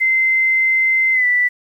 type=tone with pitch glide; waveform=sine; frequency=2072 to 1972.7 Hz; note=C7 to B6; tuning=-17 to -2 cents; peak=-12 dBFS; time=0-1.49 s; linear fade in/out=20 ms; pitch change=-85 cents; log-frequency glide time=1.13-1.26 s; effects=8-bit